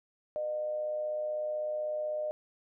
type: tone with amplitude modulation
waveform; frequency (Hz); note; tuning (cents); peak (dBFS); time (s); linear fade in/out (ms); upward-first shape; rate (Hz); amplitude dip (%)
sine; 609; D#5; -37; -29; 0.36-2.31; 0; sine; 116; 40
effects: none